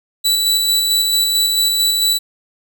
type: tone with tremolo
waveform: sawtooth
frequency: 3951 Hz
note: B7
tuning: in tune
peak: -9 dBFS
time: 0.24-2.19 s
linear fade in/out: 20 ms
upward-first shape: square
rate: 4.5 Hz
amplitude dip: 25%
effects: none